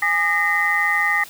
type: tone cluster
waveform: sine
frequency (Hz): 826 / 1213 / 1857 / 2030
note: G#5 / D#6 / A#6 / B6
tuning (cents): -10 / -44 / -7 / +47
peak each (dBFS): -26 / -25 / -19 / -21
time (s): 0.02-1.24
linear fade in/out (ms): 5
effects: white hiss -41 dBFS RMS until 1.29 s